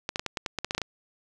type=clicks; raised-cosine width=0.2 ms; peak=-12 dBFS; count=12; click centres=0.091 / 0.159 / 0.195 / 0.263 / 0.372 / 0.462 / 0.587 / 0.646 / 0.709 / 0.749 / 0.78 / 0.817 s; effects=none